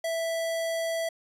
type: tone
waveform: square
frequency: 659.3 Hz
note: E5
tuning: in tune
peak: -28 dBFS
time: 0.04-1.09 s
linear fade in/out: 5 ms
effects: resampled to 32000 Hz